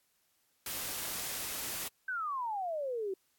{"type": "noise", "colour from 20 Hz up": "white", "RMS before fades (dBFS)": -38, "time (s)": [0.66, 1.88], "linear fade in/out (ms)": 2}
{"type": "exponential sweep", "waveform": "sine", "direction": "down", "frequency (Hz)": [1568, 370], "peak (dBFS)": -33, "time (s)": [2.08, 3.14], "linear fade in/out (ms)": 5}
{"effects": ["white hiss -74 dBFS RMS until 3.38 s", "AAC 64 kbps"]}